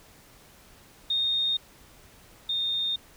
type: tone pair in turn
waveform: sine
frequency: 3686 / 3658 Hz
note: A#7 / A#7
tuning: -20 / -33 cents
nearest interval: unison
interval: 13 cents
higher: first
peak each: -23 / -25 dBFS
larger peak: first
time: 1.1-1.57 / 2.49-2.96 s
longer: neither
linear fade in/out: 5 ms
effects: pink hiss -54 dBFS RMS until 3.16 s